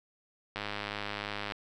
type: click train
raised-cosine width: 0.3 ms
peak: -19 dBFS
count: 100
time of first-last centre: 0.56-1.521 s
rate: 103 Hz
effects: none